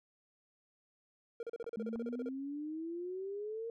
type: tone bursts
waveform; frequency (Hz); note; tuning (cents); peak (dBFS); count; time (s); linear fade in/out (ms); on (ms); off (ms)
triangle; 466.2; A#4; 0; -36; 14; 1.4-2.288; 2; 30; 36
type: clicks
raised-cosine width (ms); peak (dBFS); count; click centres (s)
1; -35; 2; 1.642 / 1.959
type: exponential sweep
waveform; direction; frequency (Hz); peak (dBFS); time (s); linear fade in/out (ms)
sine; up; 210.9 to 466.2; -38; 1.77-3.7; 2
effects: none